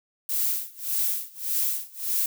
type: noise with tremolo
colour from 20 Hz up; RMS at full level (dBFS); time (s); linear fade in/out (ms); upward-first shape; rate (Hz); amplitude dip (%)
violet; -24; 0.29-2.26; 2; sine; 1.7; 95
effects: none